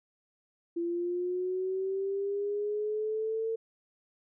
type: linear sweep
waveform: sine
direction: up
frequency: 338.4 to 452 Hz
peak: -29 dBFS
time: 0.76-3.56 s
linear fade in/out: 10 ms
effects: none